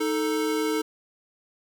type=tone pair together; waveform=square; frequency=312.6 / 440 Hz; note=D#4 / A4; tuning=+8 / 0 cents; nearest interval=tritone; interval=592 cents; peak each=-27 dBFS; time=0-0.82 s; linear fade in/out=10 ms; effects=none